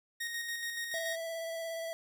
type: tone with tremolo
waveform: sawtooth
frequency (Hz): 1864.7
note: A#6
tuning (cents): 0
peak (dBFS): -31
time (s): 0.2-1.16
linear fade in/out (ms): 10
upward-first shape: square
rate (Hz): 7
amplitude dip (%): 35
type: tone with vibrato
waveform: square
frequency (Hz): 659.3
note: E5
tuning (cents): 0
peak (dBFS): -37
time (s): 0.94-1.93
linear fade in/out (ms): 0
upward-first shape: square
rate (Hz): 17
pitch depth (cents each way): 11
effects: none